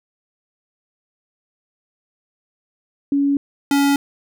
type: tone pair in turn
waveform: sine / square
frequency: 281.3 / 281.3 Hz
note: C#4 / C#4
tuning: +26 / +26 cents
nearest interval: unison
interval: 0 cents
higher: neither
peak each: -14 dBFS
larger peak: neither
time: 3.12-3.37 / 3.71-3.96 s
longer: neither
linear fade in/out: 2 ms
effects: none